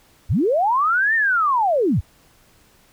sine linear two-way sweep, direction up then down, 53.1 to 1847 to 53.1 Hz, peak -15 dBFS, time 0.29-2.01 s, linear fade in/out 20 ms, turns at 1.15 s, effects pink hiss -55 dBFS RMS until 2.92 s

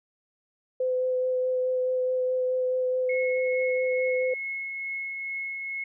sine tone with vibrato, 509 Hz, C5, 48 cents flat, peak -23 dBFS, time 0.8-4.34 s, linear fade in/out 5 ms, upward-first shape sine, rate 4.7 Hz, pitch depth 10 cents each way
sine tone with tremolo, 2178 Hz, C#7, 31 cents flat, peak -29 dBFS, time 3.09-5.84 s, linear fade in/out 5 ms, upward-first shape triangle, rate 2.3 Hz, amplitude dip 30%
effects none

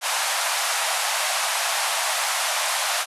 pink band-pass noise, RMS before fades -24 dBFS, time 0.01-3.06 s, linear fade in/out 50 ms, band 640 to 12000 Hz, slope 48 dB/octave, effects resampled to 32000 Hz

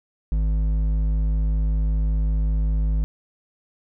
sine tone with hard clipping, 52.6 Hz, G#1, 23 cents sharp, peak -20 dBFS, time 0.32-3.04 s, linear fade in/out 0 ms, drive 7 dB, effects none

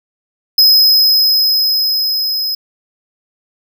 square tone with level ramp, 5090 Hz, D#8, 39 cents sharp, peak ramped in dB -5 to -16 dBFS, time 0.58-2.55 s, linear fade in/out 5 ms, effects none

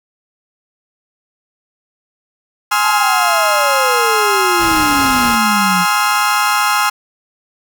35% pulse chord, F minor seventh, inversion first, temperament equal with one note detuned, 830.6 / 1046.5 / 1277.3 / 1396.9 Hz, Ab5 / C6 / Eb6 / F6, 0 / 0 / +45 / 0 cents, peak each -16 dBFS, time 2.71-6.9 s, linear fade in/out 10 ms
sine exponential sweep, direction down, 894 to 174.61 Hz, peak -17 dBFS, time 2.82-5.86 s, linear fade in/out 50 ms
pink noise, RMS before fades -25 dBFS, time 4.58-5.39 s, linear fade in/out 50 ms
effects none

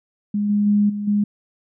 sine tone with level steps, 206.2 Hz, G#3, 12 cents flat, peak -18 / -15 / -13 / -23 / -15 dBFS, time 0.34-1.24 s, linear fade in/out 5 ms, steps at 0.49 / 0.66 / 0.89 / 1.07 s, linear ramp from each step 10 ms, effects none

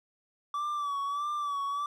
triangle tone with vibrato, 1153 Hz, D6, 32 cents flat, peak -28 dBFS, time 0.54-1.86 s, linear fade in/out 2 ms, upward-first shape sine, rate 1.6 Hz, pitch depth 55 cents each way, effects none

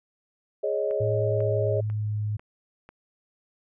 sine chord, Ab suspended fourth, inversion none, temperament just, 415.3 / 553.7 / 623 Hz, Ab4 / Db5 / Eb5, 0 / -2 / +2 cents, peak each -28 dBFS, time 0.63-1.81 s, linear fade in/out 10 ms
click train, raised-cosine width 0.5 ms, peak -31 dBFS, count 5, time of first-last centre 0.91-2.89 s, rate 2.02 Hz
sine tone with pitch glide, 110 to 105.52 Hz, A2 to G#2, 0 to +28 cents, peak -25 dBFS, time 1-2.37 s, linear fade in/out 10 ms, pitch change -72 cents, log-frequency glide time 1.13-2.14 s
effects none

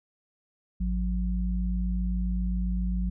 sine tone pair together, 53.84 / 181.1 Hz, A1 / F#3, -37 / -37 cents, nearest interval octave + major sixth, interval 2100 cents, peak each -26 / -30 dBFS, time 0.8-3.1 s, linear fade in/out 10 ms, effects none

